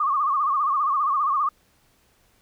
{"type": "tone with vibrato", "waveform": "sine", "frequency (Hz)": 1152, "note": "D6", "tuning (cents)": -34, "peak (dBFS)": -19, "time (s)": [0, 1.49], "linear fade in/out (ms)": 5, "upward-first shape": "sine", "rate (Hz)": 15, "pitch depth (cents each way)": 120, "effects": ["pink hiss -62 dBFS RMS until 2.41 s"]}